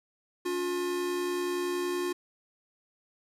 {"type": "tone pair together", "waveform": "square", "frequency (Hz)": [285.5, 356.1], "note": ["D4", "F4"], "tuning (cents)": [-49, 34], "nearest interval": "major third", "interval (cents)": 383, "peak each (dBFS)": [-39, -30], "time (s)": [0.45, 2.13], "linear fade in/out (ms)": 10, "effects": ["resampled to 32000 Hz", "10-bit"]}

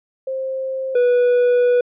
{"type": "tone pair in turn", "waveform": ["sine", "triangle"], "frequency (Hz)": [528, 489.9], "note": ["C5", "B4"], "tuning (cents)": [16, -14], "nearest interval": "minor second", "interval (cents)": 130, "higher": "first", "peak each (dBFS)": [-21, -10], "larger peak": "second", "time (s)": [[0.27, 0.95], [0.95, 1.81]], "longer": "second", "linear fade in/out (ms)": 5, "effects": ["resampled to 8000 Hz"]}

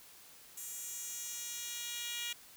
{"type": "tone with high-pass filter sweep", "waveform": "10% pulse", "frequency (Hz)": 476.2, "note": "A#4", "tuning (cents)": 37, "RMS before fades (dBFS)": -42, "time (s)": [0.57, 2.33], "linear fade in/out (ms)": 5, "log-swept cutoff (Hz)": [8600, 3200], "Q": 1.6, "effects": ["white hiss -57 dBFS RMS until 2.56 s"]}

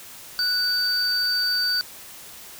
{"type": "tone pair together", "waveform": "triangle", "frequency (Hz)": [1480, 4613], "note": ["F#6", "D8"], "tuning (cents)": [0, -32], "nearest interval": "octave + minor sixth", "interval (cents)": 1968, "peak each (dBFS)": [-25, -20], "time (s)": [0.39, 1.81], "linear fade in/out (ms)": 0, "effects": ["white hiss -42 dBFS RMS until 2.59 s"]}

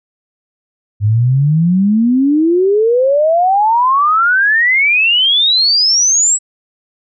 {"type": "exponential sweep", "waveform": "sine", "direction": "up", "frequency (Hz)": [100.4, 7902], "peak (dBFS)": -8, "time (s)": [1, 6.39], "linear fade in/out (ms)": 50, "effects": []}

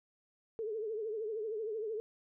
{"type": "tone with vibrato", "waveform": "sine", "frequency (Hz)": 435.2, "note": "A4", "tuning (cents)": -19, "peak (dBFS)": -35, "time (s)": [0.59, 2], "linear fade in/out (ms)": 0, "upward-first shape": "triangle", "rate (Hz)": 13, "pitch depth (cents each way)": 110, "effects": []}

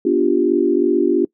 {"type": "chord", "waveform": "sine", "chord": "G dominant seventh", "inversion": "first", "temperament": "equal", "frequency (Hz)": [246.9, 293.7, 349.2, 392], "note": ["B3", "D4", "F4", "G4"], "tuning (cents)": [0, 0, 0, 0], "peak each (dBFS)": [-22, -18, -16, -19], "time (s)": [0.05, 1.25], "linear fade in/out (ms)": 5, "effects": ["noise-tail reverb RT60 0.1 s tail -23 dB re dry"]}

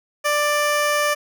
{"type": "tone", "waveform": "15% pulse", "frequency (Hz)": 590, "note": "D5", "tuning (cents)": 8, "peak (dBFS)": -11, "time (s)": [0.24, 1.15], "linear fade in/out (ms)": 20, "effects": []}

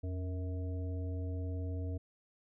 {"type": "harmonic tone with a mistuned harmonic", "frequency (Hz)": 92.5, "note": "F#2", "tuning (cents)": 0, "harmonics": [1, 3, 5, 7], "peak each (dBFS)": [-35, -45, -49, -52], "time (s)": [0.03, 1.98], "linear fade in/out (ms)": 10, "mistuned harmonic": 1, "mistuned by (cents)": -120, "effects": []}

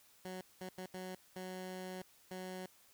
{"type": "tone bursts at uneven times", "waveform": "15% pulse", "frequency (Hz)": 185, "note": "F#3", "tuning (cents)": 0, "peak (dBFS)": -37, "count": 6, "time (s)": [[0.25, 0.41], [0.61, 0.69], [0.78, 0.86], [0.94, 1.15], [1.36, 2.02], [2.31, 2.66]], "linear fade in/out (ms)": 2, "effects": ["white hiss -66 dBFS RMS until 2.93 s"]}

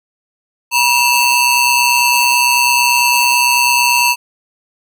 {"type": "ring-modulated tone", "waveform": "sawtooth", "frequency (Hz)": 1801, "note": "A6", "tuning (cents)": 40, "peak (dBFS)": -3, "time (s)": [0.71, 4.16], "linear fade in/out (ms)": 50, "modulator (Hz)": 836, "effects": []}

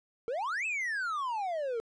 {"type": "exponential two-way sweep", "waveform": "triangle", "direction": "up then down", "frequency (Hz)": [440, 2660, 440], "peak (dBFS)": -29, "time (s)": [0.28, 1.8], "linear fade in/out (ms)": 0, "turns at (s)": 0.66, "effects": ["resampled to 22050 Hz"]}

